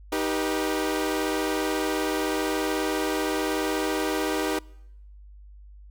sawtooth chord, Eb augmented, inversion none, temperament equal with one note detuned, 311.1 / 392 / 486 Hz, Eb4 / G4 / B4, 0 / 0 / -28 cents, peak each -24 / -25 / -27 dBFS, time 0.12-4.59 s, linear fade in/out 5 ms, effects noise-tail reverb RT60 0.9 s tail -26 dB re dry + added 50 Hz sine -44 dBFS peak until 5.9 s

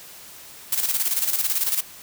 blue noise with tremolo, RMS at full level -21 dBFS, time 0.72-1.81 s, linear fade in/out 5 ms, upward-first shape square, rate 18 Hz, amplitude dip 60%, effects white hiss -43 dBFS RMS until 2.02 s

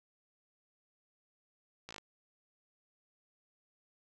slowing click train, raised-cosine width 0.2 ms, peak -28 dBFS, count 6, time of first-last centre 1.89-1.982 s, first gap 17 ms, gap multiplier 1.04, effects none

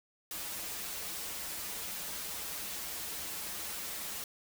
white noise with comb filter, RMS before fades -40 dBFS, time 0.31-4.24 s, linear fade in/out 2 ms, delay 7.8 ms, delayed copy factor -0.8, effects none

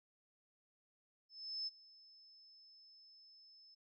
sine tone with ADSR envelope, 5240 Hz, E8, 11 cents flat, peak -38 dBFS, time 1.29-3.75 s, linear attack 380 ms, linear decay 26 ms, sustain -22 dB, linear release 12 ms, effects none

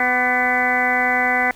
harmonic tone with a mistuned harmonic, 250 Hz, B3, 21 cents sharp, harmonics 1 / 2 / 3 / 4 / 5 / 6 / 7 / 8 / 9, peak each -28 / -28 / -21 / -30 / -31 / -24 / -28 / -19 / -29 dBFS, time 0-1.51 s, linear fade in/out 2 ms, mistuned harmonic 5, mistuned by -86 cents, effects pink hiss -46 dBFS RMS until 1.55 s

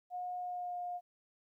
sine tone with pitch glide, 721 to 711.1 Hz, F#5 to F5, -45 to +31 cents, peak -37 dBFS, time 0.1-1.01 s, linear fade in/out 50 ms, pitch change -24 cents, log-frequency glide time 0.38-0.77 s, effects 13-bit

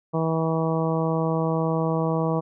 harmonic tone, 161.8 Hz, E3, 32 cents flat, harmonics 1 / 2 / 3 / 4 / 5 / 6 / 7, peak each -24 / -29 / -27 / -30 / -34 / -33 / -34 dBFS, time 0.13-2.41 s, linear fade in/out 20 ms, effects none

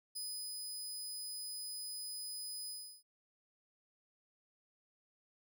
20% pulse tone with ADSR envelope, 5000 Hz, D#8, 8 cents sharp, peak -34 dBFS, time 0.15-3.03 s, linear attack 15 ms, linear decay 360 ms, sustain -2 dB, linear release 340 ms, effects none

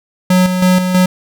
square tone with tremolo, 183.2 Hz, F#3, 17 cents flat, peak -8 dBFS, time 0.3-1.06 s, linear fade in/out 5 ms, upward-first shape square, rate 3.1 Hz, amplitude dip 50%, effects none

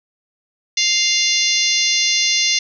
harmonic tone, 698.5 Hz, F5, in tune, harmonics 3 / 4 / 5 / 6 / 7 / 8 / 9, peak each -22 / -22 / -22 / -22 / -22 / -22 / -22 dBFS, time 0.77-2.59 s, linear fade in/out 5 ms, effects none

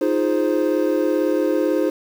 triangle chord, F minor seventh, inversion third, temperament equal, 311.1 / 349.2 / 415.3 / 523.3 Hz, Eb4 / F4 / Ab4 / C5, 0 / 0 / 0 / 0 cents, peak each -19 / -21 / -22 / -20 dBFS, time 0.01-1.9 s, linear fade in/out 5 ms, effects 7-bit

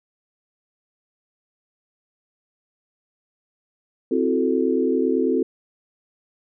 sine chord, F# half-diminished seventh, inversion second, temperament equal, 261.6 / 329.6 / 370 / 440 Hz, C4 / E4 / F#4 / A4, 0 / 0 / 0 / 0 cents, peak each -22 / -25 / -23 / -23 dBFS, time 4.11-5.43 s, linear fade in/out 5 ms, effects none

